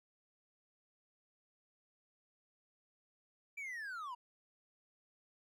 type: linear sweep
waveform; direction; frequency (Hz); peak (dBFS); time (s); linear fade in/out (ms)
triangle; down; 2355 to 932.3; -40; 3.57-4.15; 10
effects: none